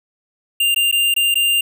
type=tone with dropouts; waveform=square; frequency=2794 Hz; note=F7; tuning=in tune; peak=-14 dBFS; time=0.6-1.61 s; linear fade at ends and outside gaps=5 ms; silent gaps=0.746-0.761 / 0.914-0.925 / 1.141-1.163 / 1.343-1.355 s; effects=none